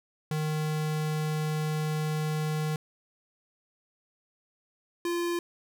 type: tone pair in turn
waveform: square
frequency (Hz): 154.2 / 345.2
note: D#3 / F4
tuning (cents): -15 / -20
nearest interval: octave + major second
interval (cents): 1395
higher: second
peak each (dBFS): -28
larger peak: neither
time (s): 0.31-2.76 / 5.05-5.39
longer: first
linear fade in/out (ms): 2
effects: none